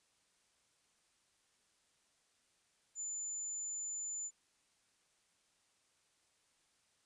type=tone; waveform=sine; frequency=7040 Hz; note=A8; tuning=in tune; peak=-39 dBFS; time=2.95-4.31 s; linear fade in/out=50 ms; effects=white hiss -75 dBFS RMS until 7.05 s + resampled to 22050 Hz